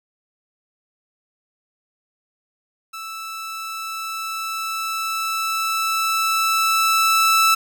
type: tone with level ramp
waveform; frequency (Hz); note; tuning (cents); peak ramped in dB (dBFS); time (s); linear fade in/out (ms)
sawtooth; 1318.5; E6; 0; -27 to -9; 2.93-7.55; 10
effects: none